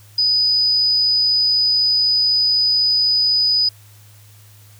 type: tone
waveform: sine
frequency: 4978 Hz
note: D#8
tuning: in tune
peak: -13 dBFS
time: 0.18-3.69 s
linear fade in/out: 5 ms
effects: added 104 Hz sine -44 dBFS peak until 4.79 s + white hiss -50 dBFS RMS until 4.79 s